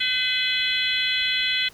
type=harmonic tone with a mistuned harmonic; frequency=508 Hz; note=B4; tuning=49 cents sharp; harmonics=3 / 4 / 5 / 6 / 7 / 8; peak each=-31 / -27 / -29 / -29 / -25 / -29 dBFS; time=0-1.69 s; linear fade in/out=10 ms; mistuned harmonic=7; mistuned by=-86 cents; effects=pink hiss -50 dBFS RMS until 1.73 s